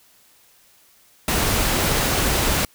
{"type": "noise", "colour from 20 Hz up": "pink", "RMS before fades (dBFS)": -20, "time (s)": [1.28, 2.65], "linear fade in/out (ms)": 2, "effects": ["white hiss -55 dBFS RMS until 2.74 s"]}